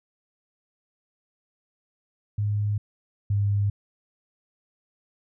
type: tone pair in turn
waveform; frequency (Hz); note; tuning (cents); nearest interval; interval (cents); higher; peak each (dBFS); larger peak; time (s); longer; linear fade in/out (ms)
sine; 103.83 / 101.4; G#2 / G#2; 0 / -41; unison; 41; first; -22 / -20; second; 2.38-2.78 / 3.3-3.7; neither; 5
effects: none